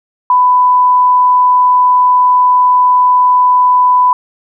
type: tone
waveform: sine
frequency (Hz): 997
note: B5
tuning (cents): +16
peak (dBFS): -5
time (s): 0.3-4.13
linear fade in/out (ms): 2
effects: none